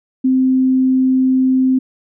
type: tone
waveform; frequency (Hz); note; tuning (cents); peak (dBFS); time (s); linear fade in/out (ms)
sine; 260; C4; -11; -10; 0.24-1.79; 10
effects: none